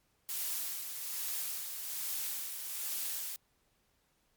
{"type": "noise with tremolo", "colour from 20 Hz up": "blue", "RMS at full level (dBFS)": -36, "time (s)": [0.29, 3.36], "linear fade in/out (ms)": 0, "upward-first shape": "sine", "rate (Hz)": 1.2, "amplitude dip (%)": 45, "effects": ["pink hiss -74 dBFS RMS until 4.36 s", "MP3 96 kbps"]}